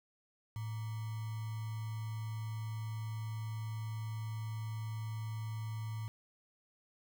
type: tone with sample-and-hold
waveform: sine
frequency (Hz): 110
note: A2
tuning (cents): 0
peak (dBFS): -37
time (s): 0.56-6.08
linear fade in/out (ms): 0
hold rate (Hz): 1050
effects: none